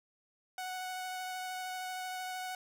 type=tone with vibrato; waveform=sawtooth; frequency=740 Hz; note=F#5; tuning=in tune; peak=-34 dBFS; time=0.58-2.55 s; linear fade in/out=2 ms; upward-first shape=sine; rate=13 Hz; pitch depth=10 cents each way; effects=none